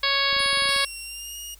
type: harmonic tone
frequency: 554.4 Hz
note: C#5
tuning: in tune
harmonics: 1 / 2 / 3 / 4 / 5 / 6 / 7 / 8 / 9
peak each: -33 / -28 / -28 / -27 / -32 / -28 / -28 / -27 / -32 dBFS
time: 0.03-0.85 s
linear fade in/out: 5 ms
type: clicks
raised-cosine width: 3 ms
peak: -30 dBFS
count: 10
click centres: 0.328 / 0.366 / 0.404 / 0.461 / 0.53 / 0.573 / 0.622 / 0.657 / 0.691 / 0.763 s
type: tone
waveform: sine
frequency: 9900 Hz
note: D#9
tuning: 10 cents flat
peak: -34 dBFS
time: 0.39-0.86 s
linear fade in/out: 5 ms
type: tone with pitch glide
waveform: 15% pulse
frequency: 2745 to 2860 Hz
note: F7 to F7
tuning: -31 to +41 cents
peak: -27 dBFS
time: 0.68-1.55 s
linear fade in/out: 10 ms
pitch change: +72 cents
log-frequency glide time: 1.02-1.37 s
effects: added 50 Hz sine -49 dBFS peak until 1.59 s + white hiss -55 dBFS RMS until 1.59 s